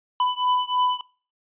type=beating tone pair; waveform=square; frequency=996 / 999.2 Hz; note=B5 / B5; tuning=+14 / +20 cents; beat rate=3.2 Hz; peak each=-24 / -25 dBFS; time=0.2-1.01 s; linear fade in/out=2 ms; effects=noise-tail reverb RT60 0.4 s tail -22 dB re dry + resampled to 8000 Hz